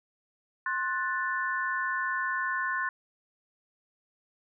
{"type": "chord", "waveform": "sine", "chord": "F# diminished", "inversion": "second", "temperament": "equal with one note detuned", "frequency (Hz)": [1057.4, 1480, 1760], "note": ["C6", "F#6", "A6"], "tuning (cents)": [18, 0, 0], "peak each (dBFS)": -32, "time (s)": [0.66, 2.89], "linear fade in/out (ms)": 2, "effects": []}